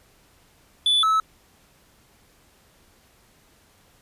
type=tone pair in turn; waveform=triangle; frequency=3471 / 1300.2 Hz; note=A7 / E6; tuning=-24 / -24 cents; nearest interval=octave + perfect fourth; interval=1700 cents; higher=first; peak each=-15 dBFS; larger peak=neither; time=0.86-1.03 / 1.03-1.2 s; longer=neither; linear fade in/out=2 ms; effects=pink hiss -58 dBFS RMS until 4.01 s + resampled to 32000 Hz